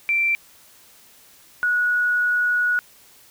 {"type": "tone pair in turn", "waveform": "sine", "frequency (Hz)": [2349, 1461.1], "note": ["D7", "F#6"], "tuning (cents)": [0, -22], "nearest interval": "minor sixth", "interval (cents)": 822, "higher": "first", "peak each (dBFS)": [-17, -17], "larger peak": "neither", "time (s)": [[0.09, 0.35], [1.63, 2.79]], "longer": "second", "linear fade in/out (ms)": 0, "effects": ["white hiss -51 dBFS RMS until 3.3 s"]}